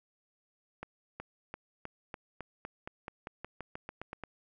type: accelerating click train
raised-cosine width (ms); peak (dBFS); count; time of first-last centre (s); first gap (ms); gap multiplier
0.5; -25; 17; 0.83-4.237; 370; 0.92
effects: none